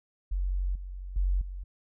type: tone with level steps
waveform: sine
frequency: 46.07 Hz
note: F#1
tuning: 7 cents flat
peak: -26 / -36 / -23 / -35 dBFS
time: 0.31-1.64 s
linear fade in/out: 10 ms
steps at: 0.75 / 1.16 / 1.41 s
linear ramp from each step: 5 ms
effects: none